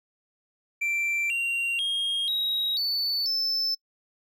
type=tone with pitch steps; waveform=triangle; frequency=2349 / 2761 / 3246 / 3816 / 4486 / 5273 Hz; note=D7 / F7 / G#7 / A#7 / C#8 / E8; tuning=0 / -20 / -40 / +40 / +20 / 0 cents; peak=-23 dBFS; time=0.81-3.75 s; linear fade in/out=10 ms; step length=490 ms; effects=noise-tail reverb RT60 0.1 s tail -26 dB re dry

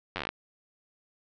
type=slowing click train; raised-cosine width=0.3 ms; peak=-16 dBFS; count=10; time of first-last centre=0.16-0.29 s; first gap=10 ms; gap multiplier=1.09; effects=low-pass 5000 Hz 12 dB/octave

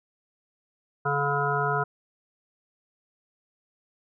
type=harmonic tone; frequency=142.6 Hz; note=C#3; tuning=49 cents sharp; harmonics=1 / 3 / 5 / 7 / 9 / 10; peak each=-30 / -30 / -30 / -30 / -30 / -30 dBFS; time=1.05-1.84 s; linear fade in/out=10 ms; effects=none

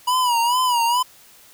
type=tone with vibrato; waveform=square; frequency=972 Hz; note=B5; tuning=28 cents flat; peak=-17 dBFS; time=0.07-1.03 s; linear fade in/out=10 ms; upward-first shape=sine; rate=2.3 Hz; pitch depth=88 cents each way; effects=white hiss -49 dBFS RMS until 1.53 s

